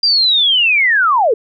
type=linear sweep; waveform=sine; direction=down; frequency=4808 to 400 Hz; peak=-9 dBFS; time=0.03-1.34 s; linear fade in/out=5 ms; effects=none